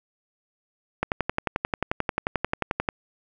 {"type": "click train", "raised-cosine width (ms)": 0.5, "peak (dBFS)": -8, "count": 22, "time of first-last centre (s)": [1.03, 2.888], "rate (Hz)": 11.3, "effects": []}